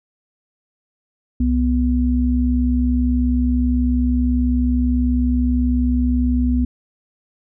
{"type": "tone pair together", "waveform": "sine", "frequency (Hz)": [65.41, 247], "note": ["C2", "B3"], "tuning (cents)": [0, 0], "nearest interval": "octave + major seventh", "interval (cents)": 2300, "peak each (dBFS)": -17, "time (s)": [1.4, 6.65], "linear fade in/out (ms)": 5, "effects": []}